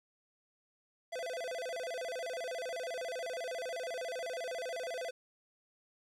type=tone with vibrato; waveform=square; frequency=584 Hz; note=D5; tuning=10 cents flat; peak=-38 dBFS; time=1.12-5.11 s; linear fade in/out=10 ms; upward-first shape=square; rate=14 Hz; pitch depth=240 cents each way; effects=low-pass 9000 Hz 12 dB/octave + 11-bit